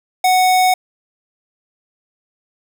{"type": "tone", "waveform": "square", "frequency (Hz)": 740, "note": "F#5", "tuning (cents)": 0, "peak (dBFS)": -11, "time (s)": [0.24, 0.74], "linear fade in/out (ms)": 5, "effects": []}